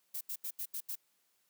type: noise bursts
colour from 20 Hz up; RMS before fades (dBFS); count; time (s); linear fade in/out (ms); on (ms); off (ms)
violet; -39; 6; 0.14-0.956; 10; 71; 78
effects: white hiss -75 dBFS RMS until 1.49 s + high-pass 150 Hz 12 dB/octave